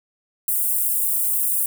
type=high-pass noise; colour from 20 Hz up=white; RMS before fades=-21 dBFS; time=0.48-1.66 s; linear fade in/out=2 ms; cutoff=8600 Hz; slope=48 dB/octave; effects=none